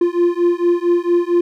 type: beating tone pair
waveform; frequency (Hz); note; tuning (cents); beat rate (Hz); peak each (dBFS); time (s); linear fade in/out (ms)
triangle; 345.8 / 350.2; F4 / F4; -17 / +5; 4.4; -14; 0.01-1.41; 5
effects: none